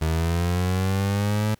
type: linear sweep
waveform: 30% pulse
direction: up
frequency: 78.6 to 108.4 Hz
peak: -18 dBFS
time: 0.01-1.55 s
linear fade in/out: 10 ms
effects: pink hiss -60 dBFS RMS until 1.59 s